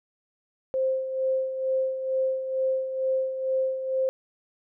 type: tone with tremolo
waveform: sine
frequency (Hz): 525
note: C5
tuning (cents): +6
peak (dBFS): -21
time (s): 0.74-4.09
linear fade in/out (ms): 0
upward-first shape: sine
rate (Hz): 2.2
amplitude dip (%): 60
effects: none